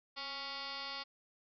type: tone with frequency modulation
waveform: sine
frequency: 2800 Hz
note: F7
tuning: 4 cents sharp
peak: -40 dBFS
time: 0.16-1.04 s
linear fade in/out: 20 ms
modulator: 282 Hz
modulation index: 7.5
effects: none